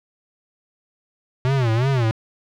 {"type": "tone with vibrato", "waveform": "square", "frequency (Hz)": 123.8, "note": "B2", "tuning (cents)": 5, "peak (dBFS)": -17, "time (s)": [1.45, 2.11], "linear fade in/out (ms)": 0, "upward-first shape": "sine", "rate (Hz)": 2.8, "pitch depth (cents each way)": 190, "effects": ["low-pass 4000 Hz 12 dB/octave", "8-bit"]}